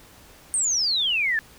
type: exponential sweep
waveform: sine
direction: down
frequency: 8880 to 1700 Hz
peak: -20 dBFS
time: 0.54-1.39 s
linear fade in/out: 0 ms
effects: pink hiss -50 dBFS RMS until 1.58 s